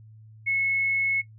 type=tone; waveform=sine; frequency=2189 Hz; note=C#7; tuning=22 cents flat; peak=-22 dBFS; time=0.46-1.22 s; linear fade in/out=20 ms; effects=noise-tail reverb RT60 0.1 s tail -17 dB re dry + added 109 Hz sine -46 dBFS peak until 1.38 s